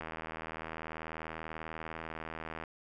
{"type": "click train", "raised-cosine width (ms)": 0.5, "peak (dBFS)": -25, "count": 212, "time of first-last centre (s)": [0.01, 2.638], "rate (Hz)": 80.3, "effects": []}